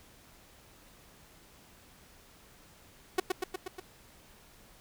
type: tone with echo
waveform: sawtooth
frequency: 370 Hz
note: F#4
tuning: in tune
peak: -20 dBFS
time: 3.18-3.2 s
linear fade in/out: 5 ms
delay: 120 ms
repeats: 5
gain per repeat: -3 dB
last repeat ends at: 3.8 s
effects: pink hiss -58 dBFS RMS until 4.8 s